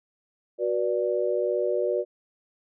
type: chord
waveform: sine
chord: B minor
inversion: second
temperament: equal with one note detuned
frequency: 370 / 485.1 / 587.3 Hz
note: F#4 / B4 / D5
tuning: 0 / -31 / 0 cents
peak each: -27 dBFS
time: 0.58-2.05 s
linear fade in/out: 50 ms
effects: none